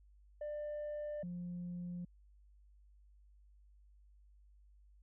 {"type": "tone pair in turn", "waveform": "sine", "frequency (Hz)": [595, 176.33], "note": ["D5", "F3"], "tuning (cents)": [22, 17], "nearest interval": "octave + major sixth", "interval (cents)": 2105, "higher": "first", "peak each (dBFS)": [-37, -39], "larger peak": "first", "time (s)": [[0.41, 1.23], [1.23, 2.05]], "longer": "neither", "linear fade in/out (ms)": 5, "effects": ["tanh soft clip ceiling -38 dBFS", "added 50 Hz sine -61 dBFS peak until 5.02 s"]}